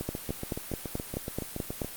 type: two click trains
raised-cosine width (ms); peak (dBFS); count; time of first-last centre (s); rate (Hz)
2; -17 / -20; 9 / 14; 0.09-1.818 / 0.01-1.846; 4.63 / 7.08
effects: white hiss -42 dBFS RMS until 1.96 s + Opus 32 kbps